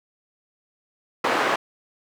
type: band-pass noise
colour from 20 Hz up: white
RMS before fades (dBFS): -22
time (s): 1.24-1.56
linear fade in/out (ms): 5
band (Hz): 320 to 1400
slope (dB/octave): 12
effects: none